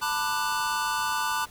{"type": "chord", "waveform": "square", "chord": "B minor seventh", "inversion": "third", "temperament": "just", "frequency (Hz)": [889, 987.8, 1185.3, 1481.6], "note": ["A5", "B5", "D6", "F#6"], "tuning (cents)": [18, 0, 16, 2], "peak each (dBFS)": -32, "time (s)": [0.01, 1.46], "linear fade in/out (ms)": 20, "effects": ["pink hiss -50 dBFS RMS until 1.5 s"]}